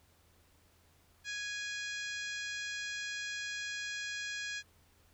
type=harmonic tone with a mistuned harmonic; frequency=831 Hz; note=G#5; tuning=1 cent sharp; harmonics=2 / 3 / 4 / 5 / 6 / 7 / 8 / 9; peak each=-40 / -44 / -46 / -48 / -50 / -51 / -52 / -53 dBFS; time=1.24-4.63 s; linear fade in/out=50 ms; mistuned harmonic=3; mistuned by=-19 cents; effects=added 84 Hz sine -68 dBFS peak until 5.13 s + pink hiss -68 dBFS RMS until 5.13 s